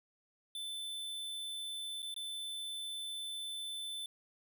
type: tone with dropouts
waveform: square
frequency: 3524 Hz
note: A7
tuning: 2 cents sharp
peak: -40 dBFS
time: 0.55-4.06 s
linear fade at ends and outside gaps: 2 ms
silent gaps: 2.021-2.027 / 2.142-2.163 s
effects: none